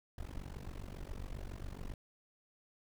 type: noise with amplitude modulation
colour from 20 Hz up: brown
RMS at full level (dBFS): -40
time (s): 0.18-1.94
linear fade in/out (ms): 2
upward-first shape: sine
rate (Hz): 47.3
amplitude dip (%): 95
effects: none